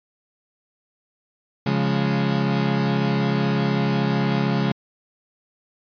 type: chord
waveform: 35% pulse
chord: Db major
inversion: none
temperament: equal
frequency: 138.59 / 174.61 / 207.7 Hz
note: Db3 / F3 / Ab3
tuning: 0 / 0 / 0 cents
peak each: -21 / -24 / -21 dBFS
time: 1.66-4.72 s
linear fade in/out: 5 ms
effects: resampled to 11025 Hz